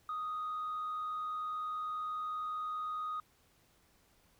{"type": "tone with frequency modulation", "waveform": "sine", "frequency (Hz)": 1244.5, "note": "D#6", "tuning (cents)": 0, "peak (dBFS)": -34, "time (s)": [0.09, 3.2], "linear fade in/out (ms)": 2, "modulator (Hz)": 84.8, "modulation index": 0.23, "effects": ["tanh soft clip ceiling -33 dBFS", "pink hiss -69 dBFS RMS until 4.39 s"]}